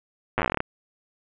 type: slowing click train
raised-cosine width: 0.5 ms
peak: -8 dBFS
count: 14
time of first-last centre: 0.38-0.604 s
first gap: 8 ms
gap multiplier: 1.12
effects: resampled to 8000 Hz + 8-bit